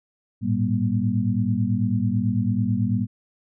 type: tone cluster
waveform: sine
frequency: 106.1 / 115.2 / 195.7 / 238.3 Hz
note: G#2 / A#2 / G3 / A#3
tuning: +38 / -20 / -3 / +38 cents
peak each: -25 dBFS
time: 0.41-3.07 s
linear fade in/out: 50 ms
effects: none